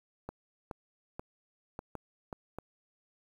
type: clicks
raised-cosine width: 1 ms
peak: -25 dBFS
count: 7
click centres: 0.29 / 0.712 / 1.195 / 1.791 / 1.953 / 2.328 / 2.586 s
effects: 9-bit